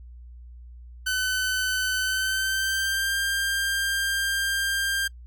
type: tone with pitch glide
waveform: sawtooth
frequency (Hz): 1514 to 1592.9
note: F#6 to G6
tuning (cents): +39 to +27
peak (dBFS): -20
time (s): 1.06-5.08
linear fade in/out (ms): 10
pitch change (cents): +88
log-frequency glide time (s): 1.98-3.16
effects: noise-tail reverb RT60 0.1 s tail -25 dB re dry + added 60 Hz sine -41 dBFS peak until 5.26 s